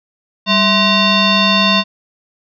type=tone with frequency modulation; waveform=sine; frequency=1900 Hz; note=A#6; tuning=33 cents sharp; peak=-9 dBFS; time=0.46-1.84 s; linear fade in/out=50 ms; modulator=852 Hz; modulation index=2.8; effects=none